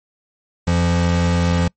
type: tone pair together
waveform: square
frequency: 86.75 / 172.3 Hz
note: F2 / F3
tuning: -11 / -23 cents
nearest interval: octave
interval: 1188 cents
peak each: -18 dBFS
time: 0.67-1.68 s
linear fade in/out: 5 ms
effects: noise-tail reverb RT60 0.1 s tail -25 dB re dry + MP3 32 kbps